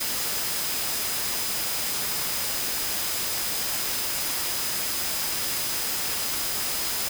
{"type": "tone in noise", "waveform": "sine", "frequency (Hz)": 5020, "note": "D#8", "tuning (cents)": 15, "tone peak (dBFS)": -36, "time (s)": [0, 7.09], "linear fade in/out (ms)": 10, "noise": "white", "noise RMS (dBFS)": -28, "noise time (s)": [0, 7.09], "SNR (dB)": -11, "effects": []}